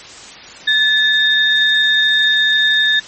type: tone pair together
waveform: sine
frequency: 1734 / 3674 Hz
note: A6 / A#7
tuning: -26 / -26 cents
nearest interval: octave + minor second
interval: 1300 cents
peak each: -13 dBFS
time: 0.67-3 s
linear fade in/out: 10 ms
effects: white hiss -35 dBFS RMS until 3.07 s + MP3 32 kbps